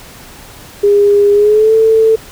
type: tone with pitch glide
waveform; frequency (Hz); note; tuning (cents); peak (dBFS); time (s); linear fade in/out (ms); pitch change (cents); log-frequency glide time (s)
sine; 407.2 to 444.1; G#4 to A4; -34 to +16; -5; 0.83-2.16; 10; +150; 1.33-1.74
effects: pink hiss -35 dBFS RMS until 2.31 s